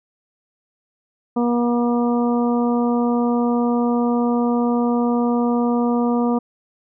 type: harmonic tone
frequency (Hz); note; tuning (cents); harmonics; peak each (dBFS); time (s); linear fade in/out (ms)
239.5; A#3; +47; 1 / 2 / 3 / 4 / 5; -17 / -23 / -27 / -29 / -31; 1.36-6.39; 10
effects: none